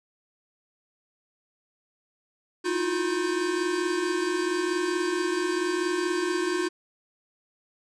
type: tone cluster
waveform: square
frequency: 317.5 / 333.9 / 358.4 / 1551 Hz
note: D#4 / E4 / F4 / G6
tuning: +35 / +22 / +45 / -19 cents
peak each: -33 / -35 / -27 / -36 dBFS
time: 2.64-6.69 s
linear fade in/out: 20 ms
effects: resampled to 22050 Hz + 10-bit